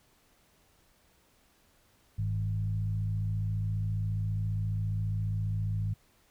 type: tone with frequency modulation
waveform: sine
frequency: 103.83 Hz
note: G#2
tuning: in tune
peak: -28 dBFS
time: 2.18-5.94 s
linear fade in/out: 10 ms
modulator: 54.7 Hz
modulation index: 0.69
effects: pink hiss -66 dBFS RMS until 6.3 s